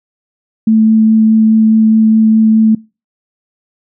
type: tone with vibrato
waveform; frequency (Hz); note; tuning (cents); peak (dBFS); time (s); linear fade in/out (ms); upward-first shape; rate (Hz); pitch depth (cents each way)
sine; 220; A3; 0; -5; 0.67-2.75; 5; sine; 4.8; 8
effects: noise-tail reverb RT60 0.3 s tail -24 dB re dry